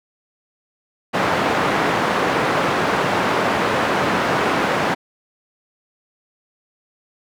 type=band-pass noise; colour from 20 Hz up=white; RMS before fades=-19 dBFS; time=1.13-4.95 s; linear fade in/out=20 ms; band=140 to 1300 Hz; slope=12 dB/octave; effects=none